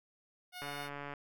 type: tone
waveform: 10% pulse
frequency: 724 Hz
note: F#5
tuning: 38 cents flat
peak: -35 dBFS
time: 0.52-0.9 s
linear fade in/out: 50 ms
type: click train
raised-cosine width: 0.5 ms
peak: -28 dBFS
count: 75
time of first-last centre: 0.62-1.137 s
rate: 143 Hz
effects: none